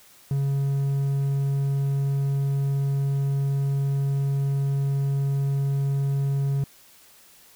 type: tone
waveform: triangle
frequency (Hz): 138.59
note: C#3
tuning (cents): 0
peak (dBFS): -19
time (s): 0.31-6.64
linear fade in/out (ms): 2
effects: white hiss -53 dBFS RMS until 7.55 s